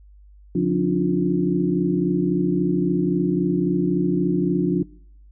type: tone cluster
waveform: sine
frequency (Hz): 143.5 / 177.4 / 276.7 / 300.4 / 353.6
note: D3 / F3 / C#4 / D4 / F4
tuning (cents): -40 / +27 / -3 / +39 / +22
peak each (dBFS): -30 / -21 / -27 / -23 / -24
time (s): 0.55-4.83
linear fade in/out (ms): 5
effects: noise-tail reverb RT60 0.7 s tail -24 dB re dry + added 50 Hz sine -45 dBFS peak until 5.31 s